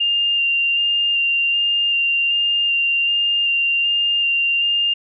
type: tone with vibrato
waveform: sine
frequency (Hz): 2794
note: F7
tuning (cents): 0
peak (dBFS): -15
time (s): 0-4.94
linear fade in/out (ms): 10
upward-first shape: square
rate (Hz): 1.3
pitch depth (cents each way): 10
effects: none

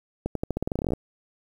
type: accelerating click train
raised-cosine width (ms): 2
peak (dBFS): -13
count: 17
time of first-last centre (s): 0.26-0.935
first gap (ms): 93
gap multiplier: 0.88
effects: 8-bit

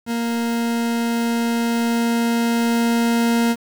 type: tone with level ramp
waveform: 40% pulse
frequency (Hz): 233.1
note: A#3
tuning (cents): 0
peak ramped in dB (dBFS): -19 to -14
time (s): 0.06-3.56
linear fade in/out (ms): 50
effects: 7-bit

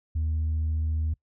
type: tone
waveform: sine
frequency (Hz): 78.6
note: D#2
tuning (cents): +18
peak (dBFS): -22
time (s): 0.15-1.14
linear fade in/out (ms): 10
effects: noise-tail reverb RT60 0.1 s tail -25 dB re dry + tanh soft clip ceiling -22 dBFS

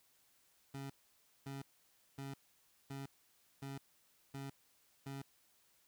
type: tone bursts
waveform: 25% pulse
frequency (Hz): 137.4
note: C#3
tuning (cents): -15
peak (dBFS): -40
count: 7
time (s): 0.74-5.22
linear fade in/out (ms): 5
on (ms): 160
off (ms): 560
effects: white hiss -72 dBFS RMS until 5.87 s

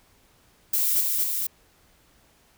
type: noise with echo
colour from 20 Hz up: violet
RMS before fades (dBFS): -23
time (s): 0.73-1.01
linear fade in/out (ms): 5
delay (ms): 230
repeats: 2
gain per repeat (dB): -2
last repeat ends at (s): 1.47
effects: pink hiss -60 dBFS RMS until 2.57 s

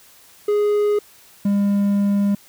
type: tone pair in turn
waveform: triangle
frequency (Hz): 415.3 / 201.5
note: G#4 / G3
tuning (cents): 0 / +48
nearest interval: octave + minor second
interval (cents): 1252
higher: first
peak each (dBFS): -13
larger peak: neither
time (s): 0.48-0.99 / 1.45-2.35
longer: second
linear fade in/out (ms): 5
effects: white hiss -49 dBFS RMS until 2.48 s

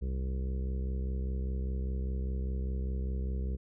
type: harmonic tone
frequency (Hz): 65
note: C2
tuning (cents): -11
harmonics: 1 / 2 / 3 / 4 / 5 / 6 / 7 / 8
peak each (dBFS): -31 / -43 / -42 / -55 / -52 / -49 / -50 / -57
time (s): 0.01-3.57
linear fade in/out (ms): 20
effects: none

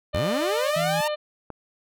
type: harmonic tone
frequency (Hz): 600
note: D5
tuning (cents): +37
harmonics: 1 / 2 / 3 / 4 / 5 / 6 / 7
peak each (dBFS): -25 / -35 / -39 / -42 / -39 / -43 / -42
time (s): 0.13-1.16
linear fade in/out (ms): 20
type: linear sweep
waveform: sawtooth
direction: up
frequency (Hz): 62 to 932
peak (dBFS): -21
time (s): 0.14-1.08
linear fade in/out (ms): 5
type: tone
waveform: sine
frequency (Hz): 163.1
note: E3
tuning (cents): -18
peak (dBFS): -28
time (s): 0.76-1.01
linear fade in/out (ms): 5
type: click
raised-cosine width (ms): 1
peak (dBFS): -22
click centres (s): 1.503
effects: none

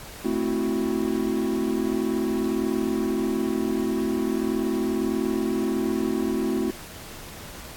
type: chord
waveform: triangle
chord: F# half-diminished seventh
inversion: first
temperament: equal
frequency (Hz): 220 / 261.6 / 329.6 / 370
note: A3 / C4 / E4 / F#4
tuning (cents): 0 / 0 / 0 / 0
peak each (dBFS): -26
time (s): 0.24-6.71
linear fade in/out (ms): 10
effects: pink hiss -41 dBFS RMS until 7.76 s + AAC 64 kbps

